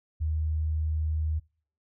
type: tone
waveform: sine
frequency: 78 Hz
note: D#2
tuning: 5 cents sharp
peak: -25 dBFS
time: 0.2-1.4 s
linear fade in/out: 20 ms
effects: noise-tail reverb RT60 0.5 s tail -26 dB re dry